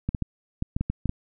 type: clicks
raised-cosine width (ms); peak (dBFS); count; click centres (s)
5; -13; 9; 0.09 / 0.148 / 0.223 / 0.624 / 0.765 / 0.81 / 0.9 / 1.057 / 1.094
effects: none